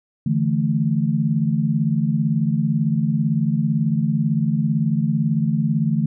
sine chord, D suspended second, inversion none, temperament equal, 146.83 / 164.81 / 220 Hz, D3 / E3 / A3, 0 / 0 / 0 cents, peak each -21 dBFS, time 0.26-6.06 s, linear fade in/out 5 ms, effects none

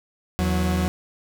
40% pulse tone pair together, 80.7 / 183.16 Hz, E2 / F#3, -36 / -17 cents, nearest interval octave + major second, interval 1419 cents, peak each -22 dBFS, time 0.39-0.88 s, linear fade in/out 0 ms, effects none

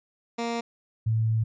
15% pulse / sine tone pair in turn, 233.6 / 111.43 Hz, A#3 / A2, +4 / +22 cents, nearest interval octave + minor second, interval 1282 cents, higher first, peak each -21 dBFS, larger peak neither, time 0.38-0.61 / 1.06-1.44 s, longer second, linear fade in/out 10 ms, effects resampled to 16000 Hz

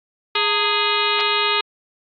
harmonic tone with a mistuned harmonic, 415.3 Hz, G#4, in tune, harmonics 1 / 2 / 3 / 4 / 5 / 6 / 7 / 8 / 9 / 10, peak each -26 / -26 / -23 / -29 / -27 / -25 / -26 / -27 / -25 / -29 dBFS, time 0.35-1.61 s, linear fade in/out 5 ms, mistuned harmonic 2, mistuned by +150 cents, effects AAC 48 kbps

